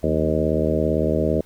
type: harmonic tone with a mistuned harmonic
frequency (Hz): 77.78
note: D#2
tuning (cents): 0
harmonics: 1 / 2 / 3 / 4 / 5 / 6 / 7 / 8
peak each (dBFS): -26 / -26 / -26 / -26 / -26 / -26 / -26 / -26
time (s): 0.03-1.41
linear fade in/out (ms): 5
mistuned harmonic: 2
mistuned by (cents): +69
effects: pink hiss -54 dBFS RMS until 1.45 s